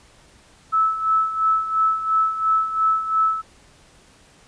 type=tone with tremolo; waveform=sine; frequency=1306 Hz; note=E6; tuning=17 cents flat; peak=-14 dBFS; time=0.72-3.42 s; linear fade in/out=20 ms; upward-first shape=sine; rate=2.9 Hz; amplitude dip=70%; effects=pink hiss -52 dBFS RMS until 4.47 s + resampled to 22050 Hz

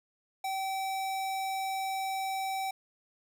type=tone; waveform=square; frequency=770 Hz; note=G5; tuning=31 cents flat; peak=-32 dBFS; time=0.44-2.71 s; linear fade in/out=5 ms; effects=none

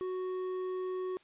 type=tone with hard clipping; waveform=triangle; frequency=370 Hz; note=F#4; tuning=in tune; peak=-35 dBFS; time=0.01-1.17 s; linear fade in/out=0 ms; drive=10 dB; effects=white hiss -63 dBFS RMS until 1.23 s + resampled to 8000 Hz

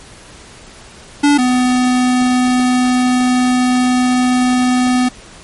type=tone pair in turn; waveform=square; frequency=288.8 / 250.8 Hz; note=D4 / B3; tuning=-29 / +27 cents; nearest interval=major second; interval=244 cents; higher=first; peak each=-8 / -11 dBFS; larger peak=first; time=1.23-1.38 / 1.38-5.09 s; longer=second; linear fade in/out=10 ms; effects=pink hiss -38 dBFS RMS until 5.43 s + MP3 48 kbps

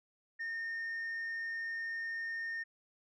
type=tone; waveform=sine; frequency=1828 Hz; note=A#6; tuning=34 cents flat; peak=-34 dBFS; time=0.39-2.64 s; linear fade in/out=20 ms; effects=tanh soft clip ceiling -35 dBFS

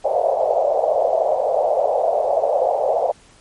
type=band-pass noise; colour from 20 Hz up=white; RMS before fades=-18 dBFS; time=0.04-3.12 s; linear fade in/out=10 ms; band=520 to 710 Hz; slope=48 dB/octave; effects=pink hiss -50 dBFS RMS until 3.4 s + MP3 48 kbps

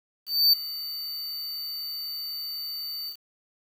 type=tone with ADSR envelope; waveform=square; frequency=4576 Hz; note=D8; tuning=46 cents flat; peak=-15 dBFS; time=0.26-3.17 s; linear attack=270 ms; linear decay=8 ms; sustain=-17 dB; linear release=92 ms; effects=8-bit

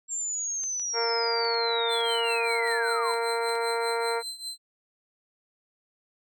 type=linear sweep; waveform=sine; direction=down; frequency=7459 to 880 Hz; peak=-28 dBFS; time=0.08-3.16 s; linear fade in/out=50 ms
type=clicks; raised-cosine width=0.2 ms; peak=-30 dBFS; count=10; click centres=0.637 / 0.797 / 1.449 / 1.544 / 2.007 / 2.675 / 2.714 / 3.138 / 3.493 / 3.554 s
type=harmonic tone; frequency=231.7 Hz; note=A#3; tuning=10 cents flat; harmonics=2 / 3 / 4 / 5 / 6 / 7 / 8 / 9 / 10; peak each=-28 / -36 / -31 / -43 / -34 / -45 / -43 / -41 / -42 dBFS; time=0.93-4.23 s; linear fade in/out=50 ms
type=tone with tremolo; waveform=35% pulse; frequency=4083 Hz; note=C8; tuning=43 cents flat; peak=-30 dBFS; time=1.88-4.58 s; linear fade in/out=50 ms; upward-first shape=triangle; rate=5.1 Hz; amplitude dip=85%
effects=none

